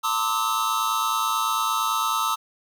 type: tone cluster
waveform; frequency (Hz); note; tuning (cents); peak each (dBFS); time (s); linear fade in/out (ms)
square; 905 / 1038 / 1183 / 1292; A5 / C6 / D6 / E6; +48 / -14 / +12 / -35; -30 / -31 / -29 / -25; 0.03-2.36; 20
effects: none